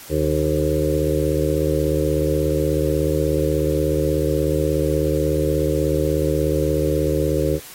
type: harmonic tone with a mistuned harmonic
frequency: 76.5 Hz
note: D#2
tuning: 29 cents flat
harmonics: 1 / 2 / 4 / 5 / 6 / 7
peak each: -24 / -24 / -24 / -24 / -24 / -24 dBFS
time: 0.09-7.6 s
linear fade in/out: 50 ms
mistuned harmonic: 1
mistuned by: -15 cents
effects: white hiss -40 dBFS RMS until 7.74 s + AAC 48 kbps